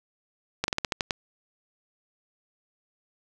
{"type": "slowing click train", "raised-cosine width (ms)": 0.2, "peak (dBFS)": -8, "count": 8, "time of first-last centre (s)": [0.64, 1.108], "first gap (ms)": 41, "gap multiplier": 1.16, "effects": []}